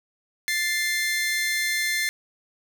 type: tone pair together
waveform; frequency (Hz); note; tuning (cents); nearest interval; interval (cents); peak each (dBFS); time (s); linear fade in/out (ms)
sawtooth; 1760 / 2093; A6 / C7; 0 / 0; minor third; 300; -24 / -21; 0.48-2.09; 0
effects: none